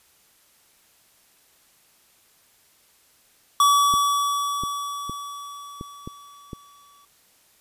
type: tone with exponential decay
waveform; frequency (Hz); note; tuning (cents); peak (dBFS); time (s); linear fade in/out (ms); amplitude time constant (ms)
square; 1143; D6; -47; -14; 3.6-7.05; 2; 750
type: clicks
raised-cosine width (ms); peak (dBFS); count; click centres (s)
3; -20; 6; 3.939 / 4.636 / 5.096 / 5.811 / 6.075 / 6.532
effects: white hiss -59 dBFS RMS until 7.6 s + resampled to 32000 Hz